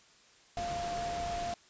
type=tone in noise; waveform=sine; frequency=696 Hz; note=F5; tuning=6 cents flat; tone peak=-34 dBFS; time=0.57-1.54 s; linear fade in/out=2 ms; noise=pink; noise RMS=-41 dBFS; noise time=0.57-1.54 s; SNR=+4 dB; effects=white hiss -61 dBFS RMS until 1.69 s + resampled to 16000 Hz